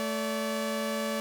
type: tone pair together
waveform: sawtooth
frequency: 220 / 575.2 Hz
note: A3 / D5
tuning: 0 / -36 cents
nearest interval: octave + perfect fourth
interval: 1664 cents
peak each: -28 dBFS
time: 0-1.2 s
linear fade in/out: 0 ms
effects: none